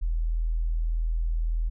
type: tone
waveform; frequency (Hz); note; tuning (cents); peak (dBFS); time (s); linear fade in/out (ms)
sine; 40.85; E1; -15; -23; 0.01-1.7; 20
effects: none